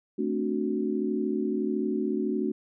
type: chord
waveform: sine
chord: D dominant seventh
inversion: second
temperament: equal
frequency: 220 / 261.6 / 293.7 / 370 Hz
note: A3 / C4 / D4 / F#4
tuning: 0 / 0 / 0 / 0 cents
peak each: -30 / -33 / -31 / -30 dBFS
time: 0.18-2.52 s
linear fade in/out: 10 ms
effects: none